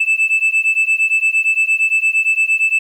sine beating tone pair, 2629 / 2637.7 Hz, E7 / E7, -5 / 0 cents, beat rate 8.7 Hz, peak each -13 dBFS, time 0-2.79 s, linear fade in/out 10 ms, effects tanh soft clip ceiling -9 dBFS + 8-bit

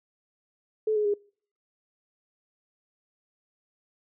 sine tone with pitch steps, 433.4 / 421.5 / 410 Hz, A4 / G#4 / G#4, -26 / +26 / -22 cents, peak -22 dBFS, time 0.87-1.14 s, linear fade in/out 5 ms, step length 90 ms, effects noise-tail reverb RT60 0.5 s tail -26 dB re dry

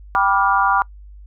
sine chord, G dominant seventh, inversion none, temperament just, 784 / 980 / 1176 / 1411.2 Hz, G5 / B5 / D6 / F6, 0 / -14 / +2 / +18 cents, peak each -19 / -19 / -18 / -20 dBFS, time 0.15-0.82 s, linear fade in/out 0 ms, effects noise-tail reverb RT60 0.1 s tail -24 dB re dry + added 50 Hz sine -37 dBFS peak until 1.26 s

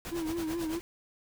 pink noise with tremolo, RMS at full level -39 dBFS, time 0.05-0.81 s, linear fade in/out 0 ms, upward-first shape sine, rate 9.1 Hz, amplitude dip 75%
triangle tone with vibrato, 327.6 Hz, E4, 11 cents flat, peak -29 dBFS, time 0.11-0.8 s, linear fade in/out 20 ms, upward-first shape triangle, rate 4.8 Hz, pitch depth 97 cents each way
effects none

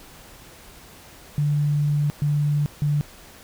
sine tone bursts at uneven times, 146.83 Hz, D3, in tune, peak -18 dBFS, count 3, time 1.38-2.1 / 2.22-2.66 / 2.82-3.01 s, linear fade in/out 0 ms, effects pink hiss -46 dBFS RMS until 3.43 s

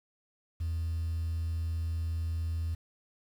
sine tone, 82.41 Hz, E2, in tune, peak -28 dBFS, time 0.6-2.75 s, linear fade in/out 10 ms, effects tanh soft clip ceiling -28 dBFS + 9-bit

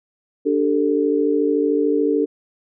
sine chord, D suspended fourth, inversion none, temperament equal with one note detuned, 293.7 / 392 / 445.6 Hz, D4 / G4 / A4, 0 / 0 / +22 cents, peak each -19 / -22 / -19 dBFS, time 0.45-2.26 s, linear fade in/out 20 ms, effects none

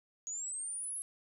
sine linear sweep, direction up, 6645 to 10890 Hz, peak -37 dBFS, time 0.27-1.02 s, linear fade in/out 0 ms, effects none

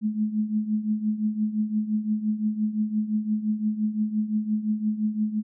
sine tone with tremolo, 213.9 Hz, A3, 49 cents flat, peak -19 dBFS, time 0.01-5.43 s, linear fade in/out 50 ms, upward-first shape triangle, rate 5.8 Hz, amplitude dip 80%, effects none

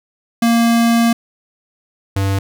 square tone pair in turn, 232.4 / 97.71 Hz, A#3 / G2, -5 / -5 cents, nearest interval octave + minor third, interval 1500 cents, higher first, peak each -11 / -15 dBFS, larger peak first, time 0.42-1.13 / 2.16-2.39 s, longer first, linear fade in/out 5 ms, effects none

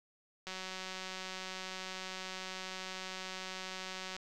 click train, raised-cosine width 0.2 ms, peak -25 dBFS, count 692, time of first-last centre 0.47-4.165 s, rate 187 Hz, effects none

